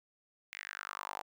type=tone with high-pass filter sweep; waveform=sawtooth; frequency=49.89 Hz; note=G1; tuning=31 cents sharp; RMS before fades=-44 dBFS; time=0.52-1.22 s; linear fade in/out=10 ms; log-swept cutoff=2200 to 780 Hz; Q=4.4; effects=none